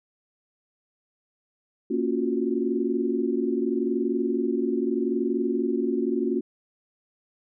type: chord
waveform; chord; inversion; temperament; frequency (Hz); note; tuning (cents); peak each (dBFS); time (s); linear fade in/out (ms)
sine; Gb major seventh; first; equal; 233.1 / 277.2 / 349.2 / 370; Bb3 / Db4 / F4 / Gb4; 0 / 0 / 0 / 0; -28; 1.9-6.41; 10
effects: none